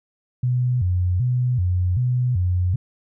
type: tone with vibrato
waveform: sine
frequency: 106.1 Hz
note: G#2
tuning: 38 cents sharp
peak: -17 dBFS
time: 0.43-2.76 s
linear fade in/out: 5 ms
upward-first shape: square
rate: 1.3 Hz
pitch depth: 280 cents each way
effects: none